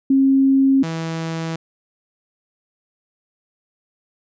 sine / sawtooth tone pair in turn, 270 / 163.3 Hz, C#4 / E3, -45 / -16 cents, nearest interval major sixth, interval 871 cents, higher first, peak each -11 / -19 dBFS, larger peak first, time 0.1-0.83 / 0.83-1.56 s, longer neither, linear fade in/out 5 ms, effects resampled to 16000 Hz

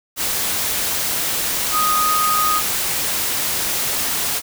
sine tone in noise, 1244.5 Hz, D#6, in tune, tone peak -16 dBFS, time 1.71-2.62 s, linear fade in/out 50 ms, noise white, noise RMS -21 dBFS, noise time 0.16-4.42 s, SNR +2 dB, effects none

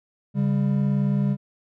triangle tone pair together, 139.79 / 198.6 Hz, C#3 / G3, +15 / +23 cents, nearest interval tritone, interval 608 cents, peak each -20 / -20 dBFS, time 0.34-1.37 s, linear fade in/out 50 ms, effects none

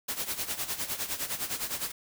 white noise with tremolo, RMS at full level -31 dBFS, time 0.08-1.92 s, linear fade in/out 10 ms, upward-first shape sine, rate 9.8 Hz, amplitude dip 75%, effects none

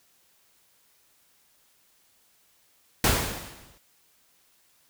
pink noise with exponential decay, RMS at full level -19 dBFS, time 3.04-3.78 s, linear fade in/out 2 ms, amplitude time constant 160 ms, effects white hiss -64 dBFS RMS until 4.89 s

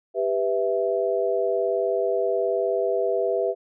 sine chord, E minor, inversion first, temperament just, 395.6 / 494.4 / 659.3 Hz, G4 / B4 / E5, +16 / +2 / 0 cents, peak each -25 dBFS, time 0.14-3.55 s, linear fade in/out 50 ms, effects none

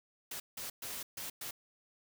white noise bursts at uneven times, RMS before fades -42 dBFS, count 5, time 0.31-0.4 / 0.57-0.7 / 0.82-1.03 / 1.17-1.3 / 1.41-1.51 s, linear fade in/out 5 ms, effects none

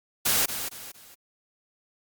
white noise with echo, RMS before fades -23 dBFS, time 0.25-0.46 s, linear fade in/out 10 ms, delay 230 ms, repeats 3, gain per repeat -9 dB, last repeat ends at 1.15 s, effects Opus 48 kbps

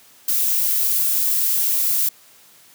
violet noise, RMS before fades -19 dBFS, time 0.28-2.09 s, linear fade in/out 5 ms, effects white hiss -50 dBFS RMS until 2.74 s + high-pass 100 Hz 12 dB/octave

